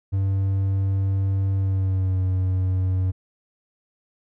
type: tone with pitch glide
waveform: triangle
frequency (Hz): 97 to 93.1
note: G2 to F#2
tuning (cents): -18 to +11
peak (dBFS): -17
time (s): 0.12-3.12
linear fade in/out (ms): 20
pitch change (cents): -71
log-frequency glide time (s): 1.55-2.21
effects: none